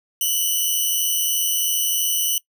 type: tone pair together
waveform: 5% pulse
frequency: 2941 / 3024 Hz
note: F#7 / F#7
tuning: -11 / +37 cents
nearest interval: unison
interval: 48 cents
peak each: -13 dBFS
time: 0.21-2.38 s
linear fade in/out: 2 ms
effects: noise-tail reverb RT60 0.1 s tail -22 dB re dry